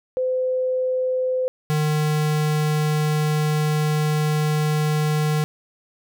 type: tone pair in turn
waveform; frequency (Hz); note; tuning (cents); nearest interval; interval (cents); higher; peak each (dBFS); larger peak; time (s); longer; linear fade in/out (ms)
sine / square; 512 / 152.22; C5 / D#3; -38 / -38; octave + major sixth; 2100; first; -19; neither; 0.17-1.48 / 1.7-5.44; second; 0
effects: none